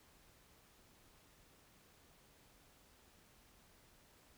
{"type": "silence", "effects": ["pink hiss -67 dBFS RMS until 4.37 s"]}